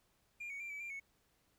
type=tone with pitch steps; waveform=triangle; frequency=2400 / 2236 / 2367 / 2292 / 2377 / 2208 Hz; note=D7 / C#7 / D7 / D7 / D7 / C#7; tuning=+37 / +14 / +13 / -43 / +20 / -7 cents; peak=-40 dBFS; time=0.4-1 s; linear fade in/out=10 ms; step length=100 ms; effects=tanh soft clip ceiling -37 dBFS + pink hiss -75 dBFS RMS until 1.58 s